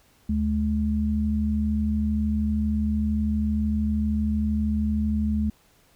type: tone pair together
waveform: sine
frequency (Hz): 75.4 / 213.3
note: D2 / G#3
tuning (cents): +46 / +46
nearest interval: octave + tritone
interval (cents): 1800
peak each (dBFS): -25 / -23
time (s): 0.29-5.5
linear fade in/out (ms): 5
effects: pink hiss -60 dBFS RMS until 5.95 s